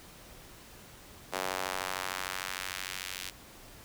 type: tone with high-pass filter sweep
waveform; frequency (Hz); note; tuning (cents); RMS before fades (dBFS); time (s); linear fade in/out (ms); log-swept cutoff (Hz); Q
sawtooth; 93.3; F#2; +15; -37; 1.32-3.31; 20; 600 to 2800; 0.94
effects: pink hiss -52 dBFS RMS until 3.84 s

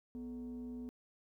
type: tone with frequency modulation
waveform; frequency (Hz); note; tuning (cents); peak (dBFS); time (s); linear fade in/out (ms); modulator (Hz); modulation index
sine; 246.9; B3; 0; -40; 0.15-0.89; 0; 187; 0.46
effects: tanh soft clip ceiling -39 dBFS + 13-bit

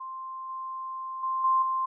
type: tone with level steps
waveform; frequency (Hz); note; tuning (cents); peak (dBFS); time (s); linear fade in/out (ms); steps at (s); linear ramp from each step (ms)
sine; 1050; C6; +6; -35 / -33 / -26 / -20 / -25; 0-1.86; 10; 0.49 / 1.23 / 1.44 / 1.62; 5
effects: none

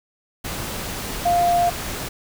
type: tone in noise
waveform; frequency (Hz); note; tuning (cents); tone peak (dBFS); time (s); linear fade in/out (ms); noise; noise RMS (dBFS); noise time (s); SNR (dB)
sine; 698.5; F5; 0; -15; 1.25-1.7; 10; pink; -29; 0.44-2.09; +11
effects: none

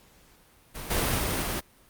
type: noise with level steps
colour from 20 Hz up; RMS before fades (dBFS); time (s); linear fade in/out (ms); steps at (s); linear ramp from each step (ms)
pink; -38 / -26 / -28 / -30; 0.74-1.61; 20; 0.9 / 1.18 / 1.42; 10
effects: pink hiss -58 dBFS RMS until 1.89 s + Opus 48 kbps

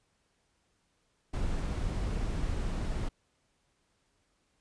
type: noise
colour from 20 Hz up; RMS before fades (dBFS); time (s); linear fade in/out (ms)
brown; -32; 1.33-3.09; 10
effects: pink hiss -74 dBFS RMS until 4.6 s + resampled to 22050 Hz

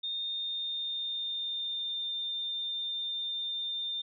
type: tone with pitch glide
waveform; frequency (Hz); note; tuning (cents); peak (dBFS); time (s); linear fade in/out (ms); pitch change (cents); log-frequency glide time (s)
sine; 3655 to 3605; A#7 to A7; -35 to +41; -32; 0.03-4.02; 10; -24; 0.15-2.06
effects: none

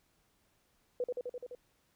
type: tone with echo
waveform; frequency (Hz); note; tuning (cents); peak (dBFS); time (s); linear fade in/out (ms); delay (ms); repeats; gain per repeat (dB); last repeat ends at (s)
sine; 493.9; B4; 0; -30; 1-1.04; 2; 85; 6; -2; 1.55
effects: pink hiss -73 dBFS RMS until 1.95 s

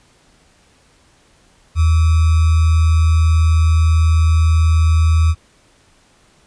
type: tone with sample-and-hold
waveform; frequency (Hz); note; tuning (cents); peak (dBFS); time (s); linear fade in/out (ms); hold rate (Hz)
sine; 80.8; E2; -34; -9; 1.75-5.35; 50; 1225
effects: pink hiss -53 dBFS RMS until 6.46 s + resampled to 22050 Hz

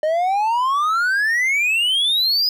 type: exponential sweep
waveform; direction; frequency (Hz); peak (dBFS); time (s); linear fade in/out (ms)
triangle; up; 605 to 5050; -14; 0.03-2.49; 2
effects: none

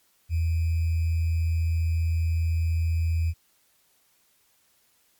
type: tone with sample-and-hold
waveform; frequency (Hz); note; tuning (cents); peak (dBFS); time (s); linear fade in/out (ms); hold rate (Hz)
sine; 82.3; E2; -2; -21; 0.29-3.34; 50; 2450
effects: white hiss -65 dBFS RMS until 5.19 s + MP3 96 kbps

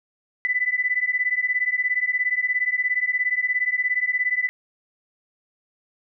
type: beating tone pair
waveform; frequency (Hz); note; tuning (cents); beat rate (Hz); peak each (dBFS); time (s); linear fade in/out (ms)
sine; 1987 / 2004; B6 / B6; +10 / +25; 17; -23; 0.45-4.49; 0
effects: none

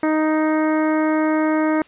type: harmonic tone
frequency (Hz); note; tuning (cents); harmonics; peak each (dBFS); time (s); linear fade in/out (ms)
311.1; D#4; 0; 1 / 2 / 3 / 4 / 5 / 6 / 7; -17 / -23 / -27 / -29 / -31 / -33 / -34; 0.03-1.82; 2
effects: white hiss -49 dBFS RMS until 1.87 s + resampled to 8000 Hz

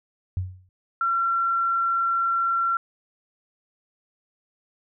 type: tone with exponential decay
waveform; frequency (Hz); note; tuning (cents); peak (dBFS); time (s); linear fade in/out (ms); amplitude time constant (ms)
sine; 92.2; F#2; -6; -20; 0.37-0.69; 0; 69
type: tone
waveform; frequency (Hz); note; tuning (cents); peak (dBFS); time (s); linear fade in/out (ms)
sine; 1362; F6; -44; -20; 1.01-2.77; 2
effects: none

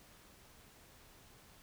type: silence
effects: pink hiss -61 dBFS RMS until 1.62 s

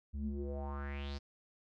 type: tone with low-pass filter sweep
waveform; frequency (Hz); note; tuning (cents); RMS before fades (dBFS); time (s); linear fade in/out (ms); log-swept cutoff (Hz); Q
square; 70.4; C#2; +27; -40; 0.13-1.19; 20; 140 to 5200; 4.9
effects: none

